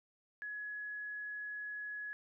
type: tone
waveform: sine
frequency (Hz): 1686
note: G#6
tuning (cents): +26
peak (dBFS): -40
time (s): 0.42-2.13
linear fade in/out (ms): 0
effects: none